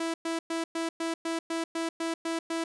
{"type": "tone bursts", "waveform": "sawtooth", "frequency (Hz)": 329.6, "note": "E4", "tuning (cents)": 0, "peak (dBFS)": -25, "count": 11, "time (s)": [0, 2.64], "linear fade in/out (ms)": 5, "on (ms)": 140, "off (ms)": 110, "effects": ["resampled to 24000 Hz"]}